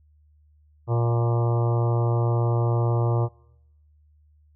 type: harmonic tone with a mistuned harmonic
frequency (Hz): 117.9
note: A#2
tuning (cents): +20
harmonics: 1 / 3 / 4 / 5 / 6 / 7 / 8 / 9 / 10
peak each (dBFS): -20 / -30 / -32 / -34 / -36 / -37 / -38 / -39 / -40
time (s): 0.87-3.29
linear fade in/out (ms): 50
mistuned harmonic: 6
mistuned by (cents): -16
effects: noise-tail reverb RT60 0.9 s tail -25 dB re dry + added 75 Hz sine -55 dBFS peak until 4.55 s